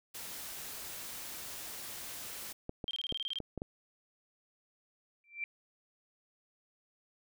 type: noise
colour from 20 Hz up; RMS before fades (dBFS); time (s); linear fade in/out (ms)
white; -44; 0.14-2.53; 10
type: clicks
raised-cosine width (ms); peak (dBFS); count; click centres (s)
2; -25; 6; 2.694 / 2.842 / 3.124 / 3.403 / 3.577 / 3.619
type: tone bursts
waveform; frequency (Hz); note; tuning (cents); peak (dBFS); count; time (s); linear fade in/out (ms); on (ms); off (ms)
sine; 3180; G7; +24; -34; 10; 2.88-3.386; 0; 29; 24
type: tone with exponential growth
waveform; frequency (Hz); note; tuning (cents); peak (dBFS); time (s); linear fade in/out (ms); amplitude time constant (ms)
sine; 2349; D7; 0; -31; 5.24-5.44; 1; 43
effects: none